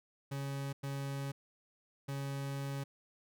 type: tone bursts at uneven times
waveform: 40% pulse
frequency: 138.59 Hz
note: C#3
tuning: in tune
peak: -36 dBFS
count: 3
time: 0.31-0.73 / 0.83-1.32 / 2.08-2.84 s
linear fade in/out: 10 ms
effects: none